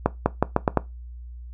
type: accelerating click train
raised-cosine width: 1 ms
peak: -3 dBFS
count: 6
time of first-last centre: 0.06-0.773 s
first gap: 200 ms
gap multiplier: 0.83
effects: noise-tail reverb RT60 0.2 s tail -18 dB re dry + added 60 Hz sine -36 dBFS peak until 1.53 s